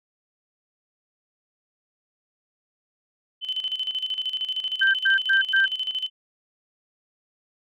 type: tone with tremolo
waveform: sine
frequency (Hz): 3044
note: F#7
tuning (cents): +48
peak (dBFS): -23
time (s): 3.41-6.1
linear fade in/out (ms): 50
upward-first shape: square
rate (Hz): 13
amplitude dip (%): 70
type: tone bursts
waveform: sine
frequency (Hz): 1572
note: G6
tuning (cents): +4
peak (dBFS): -16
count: 4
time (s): 4.81-5.66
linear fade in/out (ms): 10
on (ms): 130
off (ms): 110
effects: none